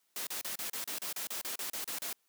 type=noise bursts; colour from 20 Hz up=white; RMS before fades=-38 dBFS; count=14; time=0.16-2.129 s; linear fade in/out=2 ms; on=110 ms; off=33 ms; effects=white hiss -75 dBFS RMS until 2.28 s + high-pass 200 Hz 12 dB/octave